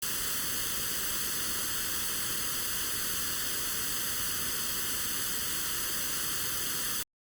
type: noise with comb filter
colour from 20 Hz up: white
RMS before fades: -32 dBFS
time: 0.02-7.03 s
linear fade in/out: 5 ms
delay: 0.64 ms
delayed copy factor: +0.75
effects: Opus 48 kbps